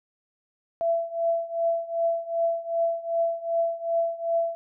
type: tone with tremolo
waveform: sine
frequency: 670 Hz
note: E5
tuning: 28 cents sharp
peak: -19 dBFS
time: 0.81-4.55 s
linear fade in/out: 0 ms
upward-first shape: triangle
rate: 2.6 Hz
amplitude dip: 90%
effects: none